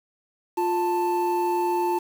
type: tone pair together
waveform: triangle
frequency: 351.9 / 884 Hz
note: F4 / A5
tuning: +13 / +8 cents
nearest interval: octave + major third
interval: 1595 cents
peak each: -22 dBFS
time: 0.57-1.99 s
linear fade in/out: 10 ms
effects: 7-bit